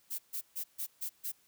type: noise bursts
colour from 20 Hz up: violet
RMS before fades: -37 dBFS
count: 6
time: 0.1-1.322 s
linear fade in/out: 20 ms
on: 87 ms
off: 140 ms
effects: white hiss -68 dBFS RMS until 1.47 s